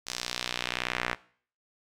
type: tone with band-pass filter sweep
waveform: sawtooth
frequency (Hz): 61.2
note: B1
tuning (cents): -15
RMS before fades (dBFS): -34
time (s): 0.06-1.15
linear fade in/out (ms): 20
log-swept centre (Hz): 5700 to 1800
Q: 1.4
effects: noise-tail reverb RT60 0.5 s tail -20 dB re dry